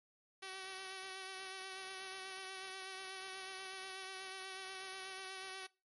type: tone with vibrato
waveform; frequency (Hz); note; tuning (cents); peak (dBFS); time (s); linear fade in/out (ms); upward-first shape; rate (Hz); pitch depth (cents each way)
5% pulse; 380.3; F#4; +48; -34; 0.42-5.67; 10; sine; 8.2; 22
effects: noise-tail reverb RT60 0.3 s tail -22 dB re dry + MP3 48 kbps